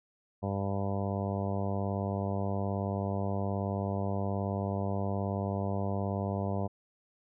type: harmonic tone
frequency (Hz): 98.8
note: G2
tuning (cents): +14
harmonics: 1 / 2 / 3 / 4 / 5 / 6 / 7 / 8 / 9 / 10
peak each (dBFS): -33 / -35 / -43 / -41 / -41 / -40 / -40 / -47 / -45 / -47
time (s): 0.42-6.68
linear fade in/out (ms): 20
effects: none